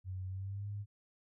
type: tone with pitch glide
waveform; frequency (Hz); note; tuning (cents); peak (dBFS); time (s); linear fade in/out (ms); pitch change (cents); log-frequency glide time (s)
sine; 93.3 to 102.33; F#2 to G#2; +15 to -25; -38; 0.04-0.86; 50; +160; 0.27-0.68
effects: none